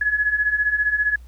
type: beating tone pair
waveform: sine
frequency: 1683 / 1698 Hz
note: G#6 / G#6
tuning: +23 / +38 cents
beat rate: 15 Hz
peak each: -23 / -19 dBFS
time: 0.01-1.16 s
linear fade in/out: 5 ms
effects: added 60 Hz sine -39 dBFS peak until 1.27 s + pink hiss -59 dBFS RMS until 1.27 s